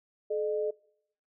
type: tone pair together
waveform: sine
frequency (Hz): 429.2 / 607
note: A4 / D#5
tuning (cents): -43 / -43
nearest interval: tritone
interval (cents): 600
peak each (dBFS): -29 / -33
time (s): 0.3-0.71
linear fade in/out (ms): 10
effects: noise-tail reverb RT60 0.7 s tail -24 dB re dry